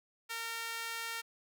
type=tone with high-pass filter; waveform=sawtooth; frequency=458.7 Hz; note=A#4; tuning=28 cents flat; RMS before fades=-40 dBFS; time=0.29-1.22 s; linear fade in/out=20 ms; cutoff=1600 Hz; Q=1.1; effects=none